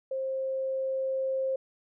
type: tone with level ramp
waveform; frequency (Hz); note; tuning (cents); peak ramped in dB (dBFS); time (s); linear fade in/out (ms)
sine; 530; C5; +22; -29 to -26; 0.11-1.56; 5
effects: none